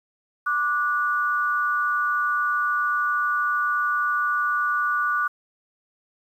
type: tone pair together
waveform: sine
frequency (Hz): 1174.7 / 1461.6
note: D6 / F#6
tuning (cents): 0 / -22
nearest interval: major third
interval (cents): 378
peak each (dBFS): -23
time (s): 0.46-5.28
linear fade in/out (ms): 10
effects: 9-bit